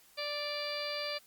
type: harmonic tone with a mistuned harmonic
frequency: 587.3 Hz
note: D5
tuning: in tune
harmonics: 1 / 2 / 3 / 4 / 5 / 6 / 7 / 8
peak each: -39 / -45 / -46 / -42 / -47 / -46 / -45 / -40 dBFS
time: 0.17-1.19 s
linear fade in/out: 20 ms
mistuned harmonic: 5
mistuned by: -35 cents
effects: white hiss -62 dBFS RMS until 1.26 s + Opus 48 kbps